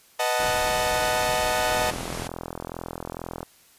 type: chord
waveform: sawtooth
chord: B dominant seventh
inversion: none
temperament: equal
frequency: 493.9 / 622.3 / 740 / 880 Hz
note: B4 / D#5 / F#5 / A5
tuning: 0 / 0 / 0 / 0 cents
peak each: -27 / -22 / -24 / -24 dBFS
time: 0.19-1.91 s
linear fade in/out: 10 ms
type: low-pass noise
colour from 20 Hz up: pink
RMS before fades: -34 dBFS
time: 0.39-2.28 s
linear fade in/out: 10 ms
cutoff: 12000 Hz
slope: 48 dB/octave
type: click train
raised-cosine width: 1 ms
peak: -18 dBFS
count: 74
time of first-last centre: 1.7-3.43 s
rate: 42.2 Hz
effects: white hiss -56 dBFS RMS until 3.78 s + resampled to 32000 Hz